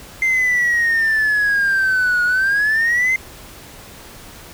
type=exponential two-way sweep; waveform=triangle; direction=down then up; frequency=2093 to 1442 to 2093 Hz; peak=-11 dBFS; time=0.22-3.16 s; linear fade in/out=2 ms; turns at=2.24 s; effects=tanh soft clip ceiling -9 dBFS + pink hiss -39 dBFS RMS until 4.53 s